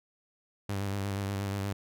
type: tone with vibrato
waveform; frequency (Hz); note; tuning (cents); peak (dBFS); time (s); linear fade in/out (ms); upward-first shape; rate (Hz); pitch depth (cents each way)
sawtooth; 99.2; G2; +21; -27; 0.69-1.73; 5; square; 8.4; 27
effects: none